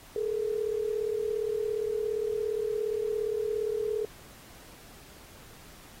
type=tone pair together; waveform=sine; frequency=422.7 / 460 Hz; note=G#4 / A#4; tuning=+31 / -23 cents; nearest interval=minor second; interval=146 cents; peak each=-29 / -32 dBFS; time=0.16-4.05 s; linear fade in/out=2 ms; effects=pink hiss -52 dBFS RMS until 6 s + AAC 48 kbps